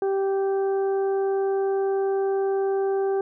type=harmonic tone; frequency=390.1 Hz; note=G4; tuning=8 cents flat; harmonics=1 / 2 / 3 / 4; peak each=-21 / -31 / -43 / -43 dBFS; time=0.02-3.21 s; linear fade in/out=2 ms; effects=none